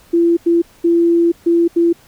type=tone bursts at uneven times; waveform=sine; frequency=339.2 Hz; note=E4; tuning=50 cents sharp; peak=-9 dBFS; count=5; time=0.13-0.37 / 0.46-0.62 / 0.84-1.32 / 1.46-1.68 / 1.76-1.93 s; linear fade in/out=10 ms; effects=pink hiss -48 dBFS RMS until 2.07 s